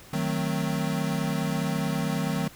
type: chord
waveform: square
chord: D# diminished seventh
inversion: none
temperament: equal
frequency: 155.56 / 185 / 220 / 261.6 Hz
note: D#3 / F#3 / A3 / C4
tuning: 0 / 0 / 0 / 0 cents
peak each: -30 / -31 / -33 / -34 dBFS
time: 0.13-2.48 s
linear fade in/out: 5 ms
effects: pink hiss -49 dBFS RMS until 2.55 s